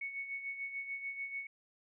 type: tone with tremolo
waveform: sine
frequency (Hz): 2217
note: C#7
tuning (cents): 0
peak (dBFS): -36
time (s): 0.01-1.47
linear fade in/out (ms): 5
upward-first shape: sine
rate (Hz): 6.8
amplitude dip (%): 60
effects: none